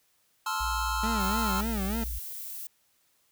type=chord; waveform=square; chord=F major seventh; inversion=first; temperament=just; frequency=873.1 / 1047.7 / 1309.6 / 1396.9 Hz; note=A5 / C6 / E6 / F6; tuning=-14 / +2 / -12 / 0 cents; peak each=-35 dBFS; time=0.46-1.61 s; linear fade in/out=5 ms
type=tone; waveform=sine; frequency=58.27 Hz; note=A#1; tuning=in tune; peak=-32 dBFS; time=0.6-2.19 s; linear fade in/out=10 ms
type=tone with vibrato; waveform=40% pulse; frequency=209.2 Hz; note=G#3; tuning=13 cents sharp; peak=-29 dBFS; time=1.03-2.04 s; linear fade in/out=5 ms; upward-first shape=sine; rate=3.4 Hz; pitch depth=170 cents each way
type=noise; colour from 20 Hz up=violet; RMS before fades=-39 dBFS; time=1.2-2.67 s; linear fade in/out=2 ms
effects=white hiss -69 dBFS RMS until 3.31 s